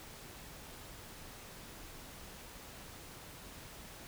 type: silence
effects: pink hiss -51 dBFS RMS until 4.07 s